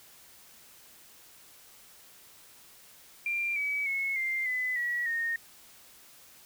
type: tone with pitch steps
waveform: sine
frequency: 2379 / 2281 / 2187 / 2096 / 2010 / 1926.8 / 1847.2 Hz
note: D7 / C#7 / C#7 / C7 / B6 / B6 / A#6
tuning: +22 / +49 / -24 / +2 / +30 / -43 / -16 cents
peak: -28 dBFS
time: 3.26-5.36 s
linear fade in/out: 2 ms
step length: 300 ms
effects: white hiss -55 dBFS RMS until 6.45 s